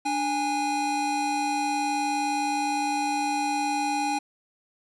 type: tone pair together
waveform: square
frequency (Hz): 293.7 / 821.6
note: D4 / G#5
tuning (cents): 0 / -19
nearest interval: octave + tritone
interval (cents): 1781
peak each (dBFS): -31 / -26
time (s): 0.05-4.19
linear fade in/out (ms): 10
effects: resampled to 24000 Hz + 10-bit